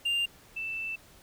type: tone pair in turn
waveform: triangle / sine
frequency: 2794 / 2655 Hz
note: F7 / E7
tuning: 0 / +12 cents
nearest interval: minor second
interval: 88 cents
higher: first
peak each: -24 / -32 dBFS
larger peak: first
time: 0.05-0.26 / 0.56-0.96 s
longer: second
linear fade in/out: 10 ms
effects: pink hiss -56 dBFS RMS until 1.22 s

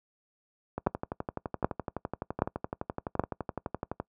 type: two click trains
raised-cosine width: 1 ms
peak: -9 / -18 dBFS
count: 4 / 39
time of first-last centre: 0.87-3.196 / 0.78-4 s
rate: 1.29 / 11.8 Hz
effects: noise-tail reverb RT60 0.1 s tail -23 dB re dry + high-pass 60 Hz 12 dB/octave

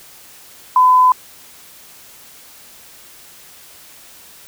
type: tone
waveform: sine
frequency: 1010 Hz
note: B5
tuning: 39 cents sharp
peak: -7 dBFS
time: 0.76-1.12 s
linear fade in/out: 2 ms
effects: white hiss -42 dBFS RMS until 4.47 s

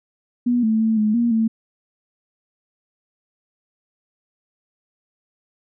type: tone with pitch steps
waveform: sine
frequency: 243 / 220.1 / 222.2 / 213.3 / 236.2 / 223.5 Hz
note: B3 / A3 / A3 / G#3 / A#3 / A3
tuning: -28 / +1 / +17 / +46 / +23 / +27 cents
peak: -15 dBFS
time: 0.46-1.48 s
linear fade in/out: 10 ms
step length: 170 ms
effects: none

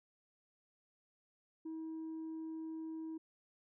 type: tone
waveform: sine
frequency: 320.5 Hz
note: E4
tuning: 49 cents flat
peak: -39 dBFS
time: 1.65-3.18 s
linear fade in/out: 10 ms
effects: tanh soft clip ceiling -40 dBFS

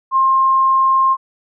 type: tone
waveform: sine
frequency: 1062 Hz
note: C6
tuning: 25 cents sharp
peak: -10 dBFS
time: 0.11-1.17 s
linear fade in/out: 50 ms
effects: none

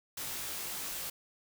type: noise with comb filter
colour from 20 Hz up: white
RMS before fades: -39 dBFS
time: 0.17-1.1 s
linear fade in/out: 5 ms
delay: 18 ms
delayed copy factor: -0.85
effects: none

